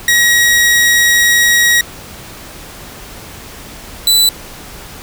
sawtooth tone pair in turn, 1901 / 3977 Hz, A#6 / B7, +33 / +11 cents, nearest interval octave + minor second, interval 1278 cents, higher second, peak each -4 dBFS, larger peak neither, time 0.08-1.81 / 4.07-4.29 s, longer first, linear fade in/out 2 ms, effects pink hiss -32 dBFS RMS until 5.02 s

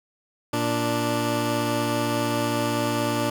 15% pulse tone pair together, 116.54 / 293.7 Hz, A#2 / D4, 0 / 0 cents, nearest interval octave + major third, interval 1600 cents, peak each -20 / -18 dBFS, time 0.53-3.3 s, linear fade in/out 5 ms, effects none

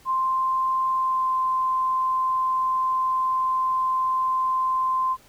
sine tone with pitch glide, 1046.5 to 1039.3 Hz, C6 to C6, 0 to -12 cents, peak -20 dBFS, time 0.05-5.17 s, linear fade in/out 50 ms, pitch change -12 cents, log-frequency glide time 0.91-1.31 s, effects pink hiss -54 dBFS RMS until 5.28 s

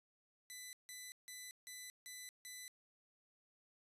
10% pulse tone bursts, 1999 Hz, B6, 20 cents sharp, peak -40 dBFS, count 6, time 0.5-2.68 s, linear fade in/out 0 ms, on 230 ms, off 160 ms, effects resampled to 32000 Hz

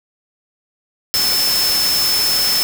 sine tone in noise, 5270 Hz, E8, 1 cent flat, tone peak -15 dBFS, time 1.14-2.63 s, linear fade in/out 0 ms, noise white, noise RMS -20 dBFS, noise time 1.14-2.63 s, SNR +2 dB, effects none

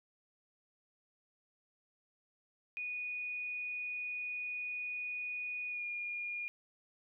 sine tone with pitch glide, 2468 to 2426 Hz, D#7 to D#7, -15 to -44 cents, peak -37 dBFS, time 2.77-6.48 s, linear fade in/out 0 ms, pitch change -29 cents, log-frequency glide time 5.69-5.84 s, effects none

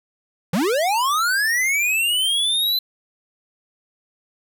square linear sweep, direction up, 150 to 4054 Hz, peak -18 dBFS, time 0.53-2.79 s, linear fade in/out 5 ms, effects none

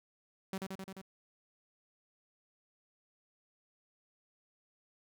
sawtooth tone with echo, 191.3 Hz, G3, 42 cents flat, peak -32 dBFS, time 0.53-0.58 s, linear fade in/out 2 ms, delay 87 ms, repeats 5, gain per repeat -2 dB, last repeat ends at 1.015 s, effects none

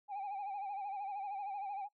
sine tone with vibrato, 800 Hz, G5, 35 cents sharp, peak -36 dBFS, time 0.08-1.89 s, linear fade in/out 50 ms, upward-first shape sine, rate 13 Hz, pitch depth 74 cents each way, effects noise-tail reverb RT60 0.1 s tail -21 dB re dry + tanh soft clip ceiling -37 dBFS

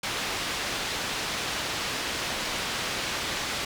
white low-pass noise, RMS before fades -31 dBFS, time 0.03-3.65 s, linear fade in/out 5 ms, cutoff 4200 Hz, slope 12 dB/octave, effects none

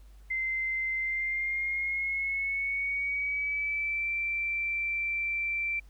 sine tone with pitch glide, 2076 to 2344 Hz, C7 to D7, -14 to -4 cents, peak -28 dBFS, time 0.3-5.8 s, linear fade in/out 10 ms, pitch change +210 cents, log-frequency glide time 0.98-4.1 s, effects added 50 Hz sine -49 dBFS peak until 5.89 s + pink hiss -66 dBFS RMS until 5.89 s

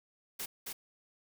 white noise with echo, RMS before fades -39 dBFS, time 0.39-0.46 s, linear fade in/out 10 ms, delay 270 ms, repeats 1, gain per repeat -2 dB, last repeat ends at 0.73 s, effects none

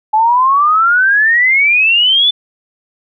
sine exponential sweep, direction up, 850 to 3522 Hz, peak -7 dBFS, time 0.13-2.31 s, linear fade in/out 10 ms, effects none

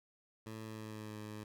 15% pulse tone with pitch glide, 110.1 to 106.84 Hz, A2 to G#2, +2 to +50 cents, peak -38 dBFS, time 0.46-1.44 s, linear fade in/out 5 ms, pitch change -52 cents, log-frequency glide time 0.64-1.16 s, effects none

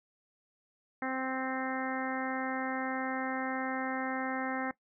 harmonic tone, 261.6 Hz, C4, in tune, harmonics 1 / 2 / 3 / 4 / 5 / 6 / 7 / 8, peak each -36 / -41 / -38 / -44 / -42 / -43 / -41 / -45 dBFS, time 1.02-4.71 s, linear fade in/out 2 ms, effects noise-tail reverb RT60 0.1 s tail -18 dB re dry

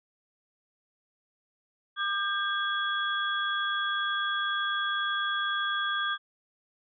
sine tone cluster, 1201 / 1591 / 3349 Hz, D6 / G6 / G#7, +38 / +25 / +14 cents, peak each -31 / -30 / -33 dBFS, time 1.96-6.18 s, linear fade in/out 50 ms, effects none

